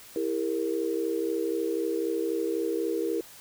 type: chord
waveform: sine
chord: E diminished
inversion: none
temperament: equal with one note detuned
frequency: 329.6 / 402.3 / 466.2 Hz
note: E4 / G4 / Bb4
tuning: 0 / +45 / 0 cents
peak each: -30 / -31 / -30 dBFS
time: 0.16-3.21 s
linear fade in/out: 2 ms
effects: white hiss -49 dBFS RMS until 3.4 s